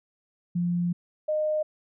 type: tone pair in turn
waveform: sine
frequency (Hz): 174.61 / 613.7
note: F3 / D#5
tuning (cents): 0 / -24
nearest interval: octave + minor seventh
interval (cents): 2176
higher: second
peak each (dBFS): -23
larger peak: neither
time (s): 0.55-0.93 / 1.28-1.63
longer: first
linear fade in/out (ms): 10
effects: none